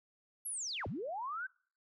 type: linear two-way sweep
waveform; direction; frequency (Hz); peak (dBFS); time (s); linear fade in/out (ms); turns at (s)
sine; down then up; 11580 to 69.3 to 1576; -37; 0.45-1.47; 10; 0.87
effects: noise-tail reverb RT60 0.5 s tail -26 dB re dry